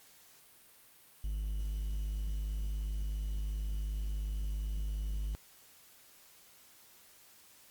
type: tone with quantisation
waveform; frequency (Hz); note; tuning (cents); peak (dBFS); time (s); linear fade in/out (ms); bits
triangle; 51.4; G#1; -17; -31; 1.24-5.35; 0; 10
effects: white hiss -60 dBFS RMS until 7.7 s + Opus 48 kbps